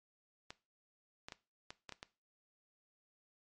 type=clicks; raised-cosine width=0.2 ms; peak=-28 dBFS; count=7; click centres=0.505 / 1.285 / 1.322 / 1.705 / 1.893 / 1.923 / 2.029 s; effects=noise-tail reverb RT60 0.3 s tail -18 dB re dry + MP3 48 kbps